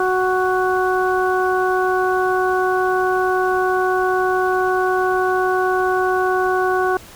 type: harmonic tone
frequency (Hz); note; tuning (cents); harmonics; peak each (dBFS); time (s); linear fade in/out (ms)
370.8; F#4; +4; 1 / 2 / 3 / 4; -18 / -21 / -23 / -23; 0-6.97; 2
effects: pink hiss -41 dBFS RMS until 7.15 s